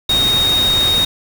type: tone in noise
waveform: sine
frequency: 3729 Hz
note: A#7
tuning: in tune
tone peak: -12 dBFS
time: 0.09-1.05 s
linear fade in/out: 5 ms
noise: pink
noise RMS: -22 dBFS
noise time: 0.09-1.05 s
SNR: +7 dB
effects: none